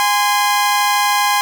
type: tone pair together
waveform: sawtooth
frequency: 821.5 / 1035 Hz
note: G#5 / C6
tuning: -19 / -19 cents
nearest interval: major third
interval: 400 cents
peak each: -12 dBFS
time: 0-1.41 s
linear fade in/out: 0 ms
effects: none